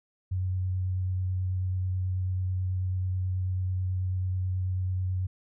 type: tone with vibrato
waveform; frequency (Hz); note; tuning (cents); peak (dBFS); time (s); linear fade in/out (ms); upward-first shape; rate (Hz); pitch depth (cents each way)
sine; 92.5; F#2; 0; -26; 0.31-5.27; 10; sine; 9.2; 12
effects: none